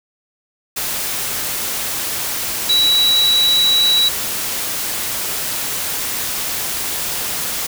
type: tone in noise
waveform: sine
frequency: 3910 Hz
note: B7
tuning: 18 cents flat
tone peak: -11 dBFS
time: 2.69-4.09 s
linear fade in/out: 10 ms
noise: white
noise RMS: -22 dBFS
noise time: 0.76-7.67 s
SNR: +8 dB
effects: none